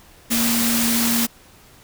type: tone in noise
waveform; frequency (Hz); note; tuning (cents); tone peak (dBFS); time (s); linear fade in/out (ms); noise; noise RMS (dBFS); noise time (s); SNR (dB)
sine; 233.1; A#3; 0; -20; 0.3-1.27; 20; white; -21; 0.3-1.27; -2
effects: pink hiss -49 dBFS RMS until 1.83 s